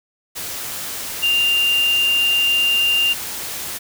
sine tone in noise, 2794 Hz, F7, in tune, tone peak -14 dBFS, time 1.22-3.14 s, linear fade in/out 20 ms, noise white, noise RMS -28 dBFS, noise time 0.35-3.79 s, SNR +11 dB, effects none

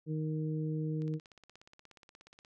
harmonic tone, 155.56 Hz, D#3, in tune, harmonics 1 / 2 / 3, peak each -33 / -39 / -43 dBFS, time 0.06-1.2 s, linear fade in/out 50 ms
click train, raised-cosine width 0.2 ms, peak -38 dBFS, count 25, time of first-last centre 1.02-2.449 s, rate 16.8 Hz
effects none

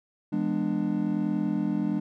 triangle chord, E dominant seventh, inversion none, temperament just, 164.81 / 206 / 247.2 / 296.7 Hz, E3 / G#3 / B3 / D4, 0 / -14 / +2 / +18 cents, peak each -31 / -26 / -31 / -27 dBFS, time 0.32-2 s, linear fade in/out 10 ms, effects none

